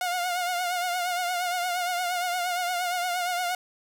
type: tone with vibrato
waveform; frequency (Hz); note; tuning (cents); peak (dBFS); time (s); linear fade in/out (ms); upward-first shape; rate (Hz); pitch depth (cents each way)
sawtooth; 715; F5; +41; -22; 0.01-3.55; 2; triangle; 8.6; 60
effects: none